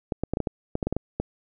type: clicks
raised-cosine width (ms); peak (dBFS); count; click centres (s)
2; -12; 12; 0.122 / 0.236 / 0.336 / 0.371 / 0.403 / 0.472 / 0.754 / 0.828 / 0.87 / 0.926 / 0.966 / 1.2
effects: none